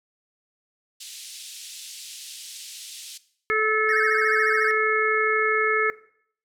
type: band-pass noise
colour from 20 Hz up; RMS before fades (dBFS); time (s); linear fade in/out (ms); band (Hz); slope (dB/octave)
pink; -40; 1-3.18; 10; 3100 to 11000; 24
type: harmonic tone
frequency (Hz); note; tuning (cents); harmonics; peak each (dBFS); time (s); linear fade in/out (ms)
433.9; A4; -24; 1 / 3 / 4 / 5; -25 / -25 / -25 / -25; 3.5-5.9; 0
type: tone with vibrato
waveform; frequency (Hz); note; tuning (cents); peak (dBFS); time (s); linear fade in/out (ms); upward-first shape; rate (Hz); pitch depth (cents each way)
triangle; 1700; G#6; +40; -23; 3.89-4.71; 0; sine; 14; 190
effects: noise-tail reverb RT60 0.6 s tail -17 dB re dry